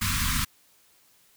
pink band-stop noise, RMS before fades -26 dBFS, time 0.01-0.45 s, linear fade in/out 10 ms, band 260 to 1000 Hz, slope 96 dB/octave, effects white hiss -61 dBFS RMS until 1.36 s

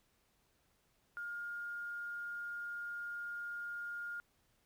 sine tone with quantisation, 1416 Hz, F6, 23 cents sharp, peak -40 dBFS, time 1.17-4.2 s, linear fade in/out 0 ms, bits 11, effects pink hiss -75 dBFS RMS until 4.65 s

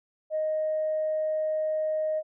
sine tone, 622.3 Hz, D#5, in tune, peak -24 dBFS, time 0.3-2.23 s, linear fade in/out 50 ms, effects tanh soft clip ceiling -20 dBFS

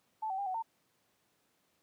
sine tone with pitch steps, 873 / 764 / 801 / 746 / 906 Hz, A5 / G5 / G5 / F#5 / A#5, -14 / -45 / +37 / +14 / -50 cents, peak -33 dBFS, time 0.22-0.625 s, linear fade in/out 10 ms, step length 81 ms, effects pink hiss -74 dBFS RMS until 1.82 s + high-pass 150 Hz 12 dB/octave

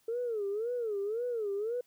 sine tone with vibrato, 442.1 Hz, A4, 8 cents sharp, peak -30 dBFS, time 0.08-1.81 s, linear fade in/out 5 ms, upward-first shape sine, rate 1.9 Hz, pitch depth 190 cents each way, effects tanh soft clip ceiling -26 dBFS + white hiss -70 dBFS RMS until 1.86 s

